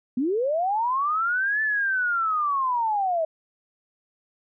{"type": "linear two-way sweep", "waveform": "sine", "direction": "up then down", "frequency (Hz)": [233.1, 1760, 624], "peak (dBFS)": -21, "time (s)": [0.17, 3.25], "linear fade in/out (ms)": 5, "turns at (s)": 1.62, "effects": []}